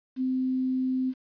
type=tone with quantisation; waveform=sine; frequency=258.5 Hz; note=C4; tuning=21 cents flat; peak=-24 dBFS; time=0.16-1.14 s; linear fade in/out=50 ms; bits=9; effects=resampled to 11025 Hz